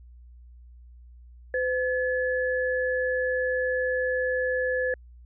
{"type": "tone pair together", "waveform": "sine", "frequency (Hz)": [508.7, 1714], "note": ["C5", "A6"], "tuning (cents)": [-49, -46], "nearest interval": "octave + major sixth", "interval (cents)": 2103, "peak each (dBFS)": [-25, -28], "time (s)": [1.54, 4.94], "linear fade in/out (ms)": 2, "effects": ["added 60 Hz sine -46 dBFS peak until 5.25 s"]}